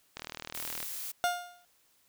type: click train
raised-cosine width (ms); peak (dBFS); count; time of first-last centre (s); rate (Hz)
0.2; -21; 27; 0.17-0.828; 39.5
type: noise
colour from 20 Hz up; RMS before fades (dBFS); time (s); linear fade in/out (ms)
blue; -39; 0.54-1.12; 10
type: tone with exponential decay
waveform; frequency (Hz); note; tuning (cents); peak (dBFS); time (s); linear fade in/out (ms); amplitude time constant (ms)
30% pulse; 708; F5; +23; -21; 1.24-1.65; 0; 87
effects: white hiss -68 dBFS RMS until 2.08 s